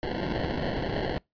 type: noise with sample-and-hold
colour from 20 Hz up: white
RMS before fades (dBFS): -30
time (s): 0.03-1.18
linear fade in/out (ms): 0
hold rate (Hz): 1225
effects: noise-tail reverb RT60 0.2 s tail -26 dB re dry + resampled to 11025 Hz